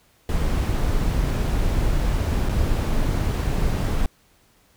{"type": "noise with dropouts", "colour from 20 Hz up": "brown", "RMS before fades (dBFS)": -21, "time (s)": [0.29, 4.06], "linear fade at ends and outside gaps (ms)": 1, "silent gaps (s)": [2.488, 2.493], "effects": ["pink hiss -59 dBFS RMS until 4.76 s"]}